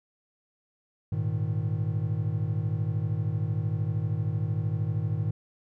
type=chord; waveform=triangle; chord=Ab suspended second; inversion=none; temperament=just; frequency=103.83 / 116.8 / 155.74 Hz; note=Ab2 / Bb2 / Eb3; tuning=0 / +4 / +2 cents; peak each=-27 / -29 / -29 dBFS; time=1.12-5.31 s; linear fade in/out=5 ms; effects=none